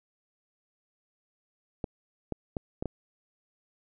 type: clicks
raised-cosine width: 2 ms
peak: -18 dBFS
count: 5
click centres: 1.842 / 2.323 / 2.568 / 2.825 / 2.857 s
effects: none